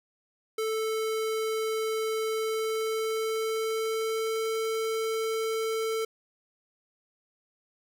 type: tone with pitch glide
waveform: square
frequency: 440 to 444.9 Hz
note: A4 to A4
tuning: 0 to +19 cents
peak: -28 dBFS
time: 0.58-6.05 s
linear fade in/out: 5 ms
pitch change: +19 cents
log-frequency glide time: 2.27-4.49 s
effects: none